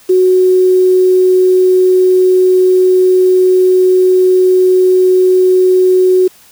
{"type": "tone with quantisation", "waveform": "sine", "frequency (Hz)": 369.6, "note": "F#4", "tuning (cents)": -2, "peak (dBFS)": -5, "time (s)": [0.09, 6.28], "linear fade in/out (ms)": 10, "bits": 5, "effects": ["white hiss -43 dBFS RMS until 6.51 s"]}